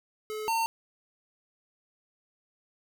square tone pair in turn, 429.8 / 908.8 Hz, A4 / A#5, -41 / -44 cents, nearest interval octave + minor second, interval 1297 cents, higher second, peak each -34 / -26 dBFS, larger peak second, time 0.3-0.48 / 0.48-0.66 s, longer neither, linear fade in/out 0 ms, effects none

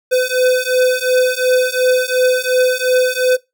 square beating tone pair, 505 / 507.8 Hz, B4 / B4, +39 / +48 cents, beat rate 2.8 Hz, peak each -16 dBFS, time 0.11-3.37 s, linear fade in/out 20 ms, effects noise-tail reverb RT60 0.2 s tail -20 dB re dry

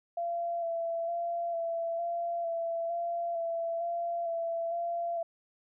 sine tone with vibrato, 677 Hz, E5, 46 cents sharp, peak -30 dBFS, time 0.17-5.23 s, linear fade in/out 5 ms, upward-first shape square, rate 1.1 Hz, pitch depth 19 cents each way, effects none

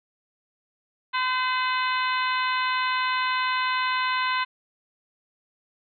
harmonic tone with a mistuned harmonic, 511 Hz, C5, 41 cents flat, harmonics 2 / 3 / 4 / 5 / 6 / 7 / 8, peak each -25 / -29 / -31 / -33 / -35 / -36 / -37 dBFS, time 1.13-4.45 s, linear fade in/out 20 ms, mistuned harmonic 6, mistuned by -41 cents, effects none

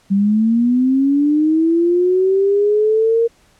sine linear sweep, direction up, 193 to 466.2 Hz, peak -11 dBFS, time 0.1-3.28 s, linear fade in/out 20 ms, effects pink hiss -54 dBFS RMS until 3.59 s + low-pass 10000 Hz 12 dB/octave

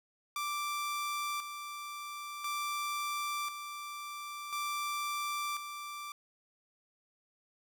sawtooth tone with tremolo, 1174.7 Hz, D6, in tune, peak -30 dBFS, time 0.36-6.12 s, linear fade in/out 2 ms, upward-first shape square, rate 0.48 Hz, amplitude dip 55%, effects none

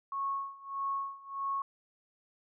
sine tone with tremolo, 1100 Hz, C#6, 14 cents flat, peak -30 dBFS, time 0.12-1.62 s, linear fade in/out 2 ms, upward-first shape sine, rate 1.6 Hz, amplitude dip 90%, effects none

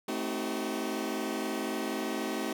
sawtooth chord, A diminished seventh, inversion none, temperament just, 220 / 264 / 316.8 / 380.2 Hz, A3 / C4 / Eb4 / Gb4, 0 / +16 / +31 / +47 cents, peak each -33 dBFS, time 0.08-2.53 s, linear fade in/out 5 ms, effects none

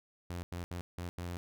sawtooth tone bursts at uneven times, 87.7 Hz, F2, 8 cents sharp, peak -34 dBFS, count 5, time 0.3-0.43 / 0.52-0.64 / 0.71-0.81 / 0.98-1.09 / 1.18-1.37 s, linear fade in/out 0 ms, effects none

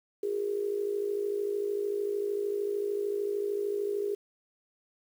sine tone with amplitude modulation, 407 Hz, G#4, 35 cents flat, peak -25 dBFS, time 0.23-4.15 s, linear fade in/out 5 ms, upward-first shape sine, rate 53.3 Hz, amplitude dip 70%, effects 9-bit

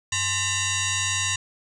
sine tone with frequency modulation, 1994 Hz, B6, 16 cents sharp, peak -22 dBFS, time 0.12-1.36 s, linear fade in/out 5 ms, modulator 949 Hz, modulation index 6.2, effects none

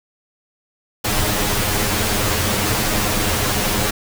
pink noise with comb filter, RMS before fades -19 dBFS, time 1.04-3.91 s, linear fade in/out 10 ms, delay 9.6 ms, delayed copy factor +1, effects none

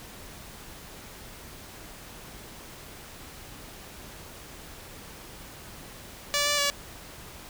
5% pulse tone with pitch steps, 579 / 584 / 571 Hz, D5 / D5 / D5, -25 / -10 / -49 cents, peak -12 dBFS, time 6.34-6.7 s, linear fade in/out 0 ms, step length 120 ms, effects pink hiss -45 dBFS RMS until 7.49 s

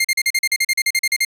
sawtooth tone bursts, 2114 Hz, C7, 17 cents sharp, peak -11 dBFS, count 15, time 0-1.25 s, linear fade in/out 5 ms, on 46 ms, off 40 ms, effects resampled to 32000 Hz

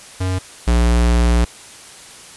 square tone pair in turn, 92.8 / 59.07 Hz, F#2 / A#1, +6 / +24 cents, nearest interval minor sixth, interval 782 cents, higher first, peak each -18 / -12 dBFS, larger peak second, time 0.2-0.39 / 0.67-1.45 s, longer second, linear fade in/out 10 ms, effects white hiss -39 dBFS RMS until 2.36 s + resampled to 24000 Hz

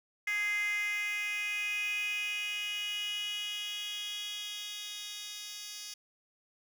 10% pulse tone with high-pass filter sweep, 415.3 Hz, G#4, in tune, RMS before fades -36 dBFS, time 0.27-5.94 s, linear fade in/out 5 ms, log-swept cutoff 2000 to 4200 Hz, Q 7.6, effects none

